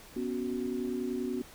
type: chord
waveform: sine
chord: B suspended second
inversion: none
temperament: equal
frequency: 246.9 / 277.2 / 370 Hz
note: B3 / C#4 / F#4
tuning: 0 / 0 / 0 cents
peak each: -34 / -37 / -35 dBFS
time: 0.16-1.42 s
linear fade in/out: 5 ms
effects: pink hiss -52 dBFS RMS until 1.54 s